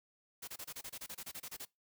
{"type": "noise bursts", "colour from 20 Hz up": "white", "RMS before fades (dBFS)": -45, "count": 15, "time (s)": [0.42, 1.653], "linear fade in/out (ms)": 10, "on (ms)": 57, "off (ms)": 27, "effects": ["noise-tail reverb RT60 0.2 s tail -23 dB re dry"]}